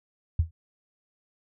sine tone with exponential decay, 82 Hz, E2, 9 cents flat, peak -16 dBFS, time 0.39-0.51 s, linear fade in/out 5 ms, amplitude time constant 25 ms, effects none

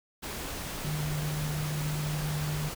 sine tone in noise, 150.5 Hz, D3, 43 cents sharp, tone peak -30 dBFS, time 0.83-2.7 s, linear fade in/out 20 ms, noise pink, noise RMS -37 dBFS, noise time 0.22-2.75 s, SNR +4 dB, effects none

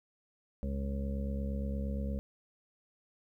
harmonic tone, 68.6 Hz, C#2, 17 cents flat, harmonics 1 / 2 / 3 / 4 / 6 / 7 / 8, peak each -34 / -45 / -38 / -50 / -55 / -48 / -46 dBFS, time 0.63-2.19 s, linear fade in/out 0 ms, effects 12-bit

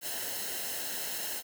white noise with comb filter, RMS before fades -36 dBFS, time 0.01-1.43 s, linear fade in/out 50 ms, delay 0.85 ms, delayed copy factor -0.65, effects none

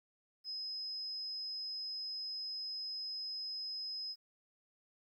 sine tone, 5080 Hz, D#8, 35 cents sharp, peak -39 dBFS, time 0.44-4.16 s, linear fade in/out 50 ms, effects 12-bit

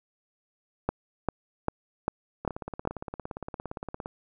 two click trains, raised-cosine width 1 ms, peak -21 / -11 dBFS, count 29 / 6, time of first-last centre 2.45-4.059 / 0.89-2.874 s, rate 17.4 / 2.52 Hz, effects none

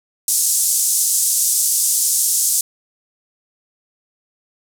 pink band-pass noise, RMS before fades -17 dBFS, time 0.28-2.61 s, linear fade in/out 2 ms, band 6600 to 12000 Hz, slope 24 dB/octave, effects none

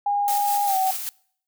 sine tone with pitch glide, 814 to 759.5 Hz, G#5 to F#5, -35 to +45 cents, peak -19 dBFS, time 0.06-0.91 s, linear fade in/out 5 ms, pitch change -120 cents, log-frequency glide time 0.66-0.76 s
blue noise with tremolo, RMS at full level -28 dBFS, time 0.28-1.09 s, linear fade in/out 0 ms, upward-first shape square, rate 5.1 Hz, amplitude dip 35%
effects noise-tail reverb RT60 0.6 s tail -24 dB re dry

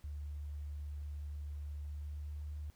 sine tone with pitch glide, 73.42 to 74.53 Hz, D2 to D2, 0 to +26 cents, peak -40 dBFS, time 0.04-2.7 s, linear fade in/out 0 ms, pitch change +26 cents, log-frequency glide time 1.81-2.47 s, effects pink hiss -69 dBFS RMS until 2.75 s

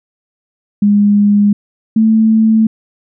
sine tone pair in turn, 205 / 220.8 Hz, G#3 / A3, -22 / +6 cents, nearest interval minor second, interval 128 cents, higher second, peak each -6 dBFS, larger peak neither, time 0.82-1.53 / 1.96-2.67 s, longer neither, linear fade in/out 5 ms, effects none

